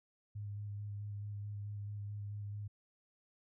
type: tone with vibrato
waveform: sine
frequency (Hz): 102.8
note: G#2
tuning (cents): -17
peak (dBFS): -40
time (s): 0.35-2.68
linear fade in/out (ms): 10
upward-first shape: square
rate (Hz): 4.6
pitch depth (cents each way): 14
effects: none